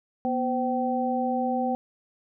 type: tone cluster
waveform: sine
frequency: 243.4 / 515 / 770 Hz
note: B3 / C5 / G5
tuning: -25 / -28 / -31 cents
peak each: -27 / -30 / -27 dBFS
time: 0.25-1.75 s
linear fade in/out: 0 ms
effects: none